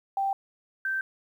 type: tone pair in turn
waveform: sine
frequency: 784 / 1558.1 Hz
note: G5 / G6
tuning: 0 / -11 cents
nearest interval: octave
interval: 1189 cents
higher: second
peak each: -24 / -26 dBFS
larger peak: first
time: 0.17-0.33 / 0.85-1.01 s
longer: neither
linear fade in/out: 2 ms
effects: 10-bit